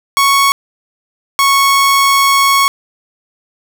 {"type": "tone pair in turn", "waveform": "sawtooth", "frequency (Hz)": [1108.7, 1104.7], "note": ["C#6", "C#6"], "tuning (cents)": [0, -6], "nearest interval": "unison", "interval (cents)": 6, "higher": "first", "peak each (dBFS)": -4, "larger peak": "neither", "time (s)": [[0.17, 0.52], [1.39, 2.68]], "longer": "second", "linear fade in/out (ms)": 0, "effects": []}